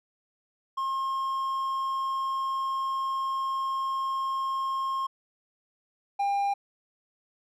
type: tone pair in turn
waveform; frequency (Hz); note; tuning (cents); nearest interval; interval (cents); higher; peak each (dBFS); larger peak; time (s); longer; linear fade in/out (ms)
triangle; 1071 / 801; C6 / G5; +40 / +37; perfect fourth; 503; first; -25 / -22; second; 0.77-5.07 / 6.19-6.54; first; 10
effects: none